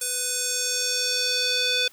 square tone with band-pass filter sweep, 498.6 Hz, B4, 16 cents sharp, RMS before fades -25 dBFS, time 0.01-1.88 s, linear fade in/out 5 ms, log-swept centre 9200 to 3600 Hz, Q 2.3, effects white hiss -53 dBFS RMS until 1.92 s

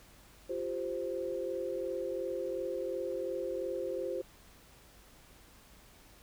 sine chord, F suspended second, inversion none, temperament equal, 349.2 / 392 / 523.3 Hz, F4 / G4 / C5, 0 / 0 / 0 cents, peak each -39 / -39 / -36 dBFS, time 0.49-4.22 s, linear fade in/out 10 ms, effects added 50 Hz sine -63 dBFS peak until 6.22 s + pink hiss -59 dBFS RMS until 6.22 s

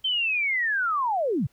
sine linear sweep, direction down, 3136 to 99.6 Hz, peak -22 dBFS, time 0.04-1.47 s, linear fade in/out 10 ms, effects pink hiss -65 dBFS RMS until 1.52 s

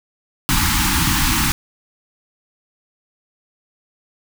pink band-stop noise, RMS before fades -17 dBFS, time 0.49-1.52 s, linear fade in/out 0 ms, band 330 to 810 Hz, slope 96 dB/octave, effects none

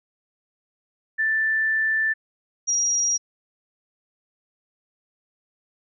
sine tone pair in turn, 1766 / 5708 Hz, A6 / F8, +6 / +37 cents, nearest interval octave + minor sixth, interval 2031 cents, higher second, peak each -19 dBFS, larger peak neither, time 1.18-2.14 / 2.67-3.18 s, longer first, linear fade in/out 20 ms, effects none

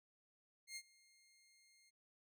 15% pulse tone with ADSR envelope, 2125 Hz, C7, 26 cents sharp, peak -39 dBFS, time 0.67-1.91 s, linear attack 93 ms, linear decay 57 ms, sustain -24 dB, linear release 25 ms, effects none

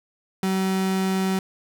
35% pulse tone, 189.9 Hz, F#3, 45 cents sharp, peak -19 dBFS, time 0.43-1.39 s, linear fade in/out 2 ms, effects none

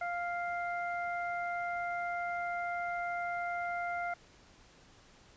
harmonic tone, 698.5 Hz, F5, in tune, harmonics 1 / 2 / 3, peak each -35 / -39 / -42 dBFS, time 0.01-4.14 s, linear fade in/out 5 ms, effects pink hiss -60 dBFS RMS until 5.36 s + resampled to 16000 Hz

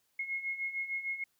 sine beating tone pair, 2159 / 2165.6 Hz, C#7 / C#7, -46 / -41 cents, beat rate 6.6 Hz, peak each -40 / -35 dBFS, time 0.19-1.24 s, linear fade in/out 5 ms, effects white hiss -75 dBFS RMS until 1.39 s

